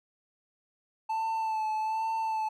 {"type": "tone with vibrato", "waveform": "triangle", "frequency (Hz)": 880, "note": "A5", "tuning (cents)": 0, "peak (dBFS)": -26, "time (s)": [1.09, 2.49], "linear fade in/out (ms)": 10, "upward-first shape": "sine", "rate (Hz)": 1.2, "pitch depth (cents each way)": 28, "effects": []}